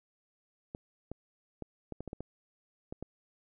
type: clicks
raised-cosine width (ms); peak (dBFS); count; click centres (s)
2; -26; 10; 0.749 / 1.116 / 1.623 / 1.923 / 2.006 / 2.077 / 2.131 / 2.206 / 2.925 / 3.026
effects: none